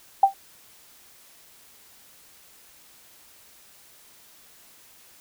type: tone with exponential decay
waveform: sine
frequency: 784 Hz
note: G5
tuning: in tune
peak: -8 dBFS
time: 0.23-0.34 s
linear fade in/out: 5 ms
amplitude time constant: 23 ms
effects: white hiss -53 dBFS RMS until 5.2 s